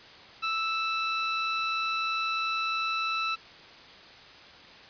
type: tone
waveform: 20% pulse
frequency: 1318.5 Hz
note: E6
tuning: in tune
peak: -22 dBFS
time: 0.42-3.36 s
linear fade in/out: 20 ms
effects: white hiss -49 dBFS RMS until 4.89 s + resampled to 11025 Hz